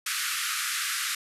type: band-pass noise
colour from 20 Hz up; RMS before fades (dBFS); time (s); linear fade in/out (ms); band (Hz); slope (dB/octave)
pink; -30; 0.06-1.15; 5; 1200 to 13000; 96
effects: none